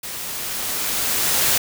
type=noise with level ramp; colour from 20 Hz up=white; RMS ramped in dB=-31 to -17 dBFS; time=0.03-1.58 s; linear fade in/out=5 ms; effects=none